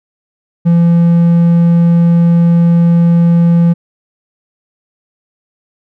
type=tone; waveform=triangle; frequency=170 Hz; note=F3; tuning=46 cents flat; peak=-3 dBFS; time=0.65-3.74 s; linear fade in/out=20 ms; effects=none